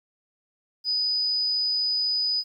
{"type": "tone", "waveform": "sine", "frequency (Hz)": 4978, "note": "D#8", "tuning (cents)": 0, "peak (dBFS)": -22, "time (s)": [0.84, 2.44], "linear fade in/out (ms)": 50, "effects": ["10-bit"]}